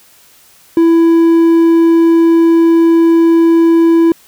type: tone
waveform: triangle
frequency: 332 Hz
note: E4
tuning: 12 cents sharp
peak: -3 dBFS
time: 0.77-4.12 s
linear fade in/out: 2 ms
effects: white hiss -45 dBFS RMS until 4.27 s